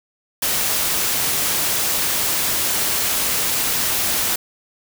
white noise, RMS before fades -20 dBFS, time 0.42-4.36 s, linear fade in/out 5 ms, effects none

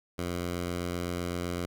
10% pulse tone, 87.8 Hz, F2, 10 cents sharp, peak -23 dBFS, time 0.18-1.66 s, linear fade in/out 10 ms, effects none

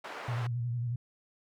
white band-pass noise, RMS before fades -42 dBFS, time 0.04-0.47 s, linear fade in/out 5 ms, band 430 to 1400 Hz, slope 12 dB/octave
sine tone with vibrato, 119.8 Hz, A#2, 48 cents sharp, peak -30 dBFS, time 0.28-0.96 s, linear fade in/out 5 ms, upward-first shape square, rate 11 Hz, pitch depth 42 cents each way
effects none

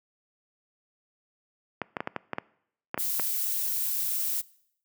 clicks, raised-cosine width 0.5 ms, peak -14 dBFS, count 10, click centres 1.817 / 1.968 / 2.005 / 2.074 / 2.163 / 2.333 / 2.384 / 2.944 / 2.977 / 3.197 s
violet noise, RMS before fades -29 dBFS, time 2.98-4.42 s, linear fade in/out 20 ms
effects noise-tail reverb RT60 0.7 s tail -22 dB re dry + high-pass 150 Hz 12 dB/octave

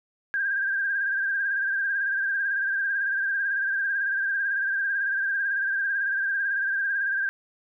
sine tone with vibrato, 1595 Hz, G6, 30 cents sharp, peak -23 dBFS, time 0.34-7.29 s, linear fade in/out 0 ms, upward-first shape sine, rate 18 Hz, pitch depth 52 cents each way, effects none

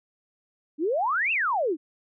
sine exponential two-way sweep, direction up then down, 280.9 to 2794 to 280.9 Hz, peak -22 dBFS, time 0.78-1.77 s, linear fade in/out 50 ms, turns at 1.32 s, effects none

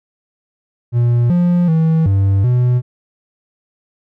triangle tone with pitch steps, 119.8 / 175.7 / 161.2 / 97.9 / 123.8 Hz, A#2 / F3 / E3 / G2 / B2, +48 / +11 / -38 / -2 / +5 cents, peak -8 dBFS, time 0.92-2.82 s, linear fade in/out 50 ms, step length 380 ms, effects none

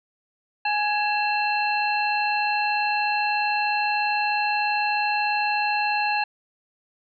harmonic tone with a mistuned harmonic, 834 Hz, G#5, 7 cents sharp, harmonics 1 / 2 / 3 / 5, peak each -23 / -29 / -26 / -33 dBFS, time 0.65-6.24 s, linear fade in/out 5 ms, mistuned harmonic 3, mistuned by +120 cents, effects none

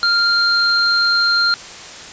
sine tone pair together, 1396.9 / 4186 Hz, F6 / C8, 0 / 0 cents, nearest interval octave + perfect fifth, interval 1900 cents, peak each -15 dBFS, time 0.03-1.54 s, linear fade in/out 0 ms, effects white hiss -34 dBFS RMS until 2.12 s + resampled to 16000 Hz

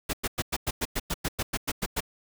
pink noise bursts, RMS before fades -28 dBFS, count 14, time 0.09-2.006 s, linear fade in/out 10 ms, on 44 ms, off 100 ms, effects none

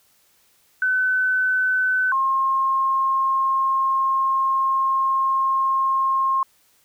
sine tone pair in turn, 1512 / 1069.1 Hz, F#6 / C6, +37 / +37 cents, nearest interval tritone, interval 600 cents, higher first, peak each -17 dBFS, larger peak neither, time 0.82-2.12 / 2.12-6.43 s, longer second, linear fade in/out 2 ms, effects white hiss -60 dBFS RMS until 6.84 s

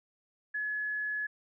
sine tone, 1700 Hz, G#6, 40 cents sharp, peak -31 dBFS, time 0.54-1.27 s, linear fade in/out 10 ms, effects none

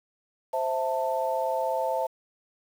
sine chord, A minor, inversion first, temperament equal with one note detuned, 523.3 / 659.3 / 888.2 Hz, C5 / E5 / A5, 0 / 0 / +16 cents, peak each -29 dBFS, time 0.53-2.07 s, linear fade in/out 10 ms, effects 8-bit

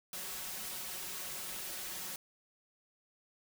white noise with comb filter, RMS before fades -42 dBFS, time 0.13-2.16 s, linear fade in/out 2 ms, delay 5.4 ms, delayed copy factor +0.8, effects none

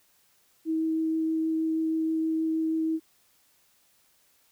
sine tone with vibrato, 320.3 Hz, E4, 50 cents flat, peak -24 dBFS, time 0.65-3 s, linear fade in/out 50 ms, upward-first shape triangle, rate 6.3 Hz, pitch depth 8 cents each way, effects white hiss -65 dBFS RMS until 4.51 s

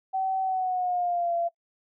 sine tone with pitch glide, 763 to 683.7 Hz, G5 to F5, -47 to -37 cents, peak -24 dBFS, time 0.13-1.49 s, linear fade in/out 20 ms, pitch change -190 cents, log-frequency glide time 0.42-1.34 s, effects noise-tail reverb RT60 0.1 s tail -20 dB re dry

